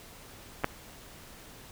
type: clicks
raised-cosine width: 0.5 ms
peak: -20 / -10 dBFS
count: 2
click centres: 0.637 / 0.644 s
effects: pink hiss -50 dBFS RMS until 1.71 s